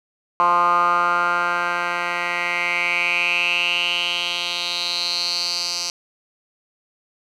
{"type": "tone with band-pass filter sweep", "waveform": "10% pulse", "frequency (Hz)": 174.61, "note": "F3", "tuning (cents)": 0, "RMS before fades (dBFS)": -21, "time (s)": [0.4, 5.9], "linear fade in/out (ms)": 0, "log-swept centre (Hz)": [1100, 5200], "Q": 6, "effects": []}